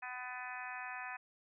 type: harmonic tone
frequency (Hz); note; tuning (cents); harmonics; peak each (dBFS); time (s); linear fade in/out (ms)
250.7; B3; +26; 3 / 4 / 5 / 6 / 7 / 8 / 9 / 10; -48 / -49 / -52 / -50 / -47 / -53 / -58 / -49; 0.02-1.17; 10
effects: none